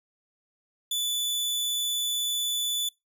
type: tone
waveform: sawtooth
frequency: 3478 Hz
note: A7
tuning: 21 cents flat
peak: -23 dBFS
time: 0.91-2.89 s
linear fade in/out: 5 ms
effects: noise-tail reverb RT60 0.2 s tail -24 dB re dry